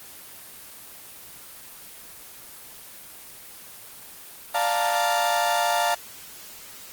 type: chord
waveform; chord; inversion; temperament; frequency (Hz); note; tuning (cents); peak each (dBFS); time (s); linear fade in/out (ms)
35% pulse; Bb major seventh; first; equal; 587.3 / 698.5 / 880 / 932.3; D5 / F5 / A5 / Bb5; 0 / 0 / 0 / 0; -28 / -22 / -24 / -28; 4.54-5.95; 10
effects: white hiss -43 dBFS RMS until 6.92 s + Opus 24 kbps